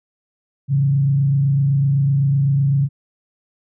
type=tone with frequency modulation; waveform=sine; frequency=138.59 Hz; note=C#3; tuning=in tune; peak=-13 dBFS; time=0.68-2.89 s; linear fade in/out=50 ms; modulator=27.9 Hz; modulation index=0.41; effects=none